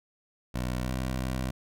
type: tone with pitch glide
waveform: 15% pulse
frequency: 62.1 to 64.07 Hz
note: B1 to C2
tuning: +10 to -36 cents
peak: -23 dBFS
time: 0.54-1.51 s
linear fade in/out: 10 ms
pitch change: +54 cents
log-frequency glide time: 0.82-0.91 s
effects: none